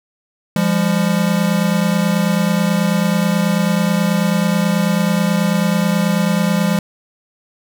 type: tone pair together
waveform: square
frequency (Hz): 172.57 / 201.8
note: F3 / G#3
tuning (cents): -20 / -49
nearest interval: minor third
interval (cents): 271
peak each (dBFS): -17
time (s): 0.56-6.79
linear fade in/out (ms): 2
effects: none